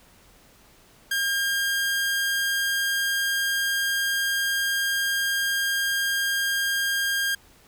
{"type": "tone", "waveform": "sawtooth", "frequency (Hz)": 1610, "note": "G6", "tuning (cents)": 46, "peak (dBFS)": -19, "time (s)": [1.11, 7.35], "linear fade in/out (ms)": 5, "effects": ["pink hiss -55 dBFS RMS until 7.67 s"]}